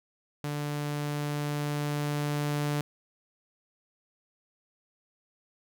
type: tone with level ramp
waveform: sawtooth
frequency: 146.83 Hz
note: D3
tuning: in tune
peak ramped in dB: -27 to -23 dBFS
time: 0.44-2.81 s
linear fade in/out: 0 ms
effects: none